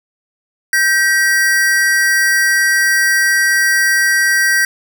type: tone pair together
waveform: square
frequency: 1565.3 / 1913 Hz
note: G6 / A#6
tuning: -3 / +44 cents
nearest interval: minor third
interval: 347 cents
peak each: -14 dBFS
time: 0.73-4.65 s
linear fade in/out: 2 ms
effects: none